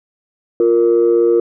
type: tone pair together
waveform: sine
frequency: 350 / 465.9 Hz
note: F4 / A#4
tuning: +4 / -1 cents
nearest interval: perfect fourth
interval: 495 cents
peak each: -11 dBFS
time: 0.6-1.4 s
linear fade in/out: 2 ms
effects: tanh soft clip ceiling -4 dBFS